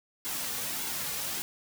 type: noise with flanger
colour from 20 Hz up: white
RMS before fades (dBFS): -34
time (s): 0.25-1.42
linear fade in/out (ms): 0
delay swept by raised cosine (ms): 1.6 to 3.1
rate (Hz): 1.7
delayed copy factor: -0.55
effects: none